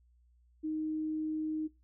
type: tone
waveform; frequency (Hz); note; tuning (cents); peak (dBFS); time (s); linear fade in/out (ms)
sine; 311.3; D#4; +1; -32; 0.63-1.68; 20
effects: noise-tail reverb RT60 0.2 s tail -19 dB re dry + added 60 Hz sine -63 dBFS peak until 1.83 s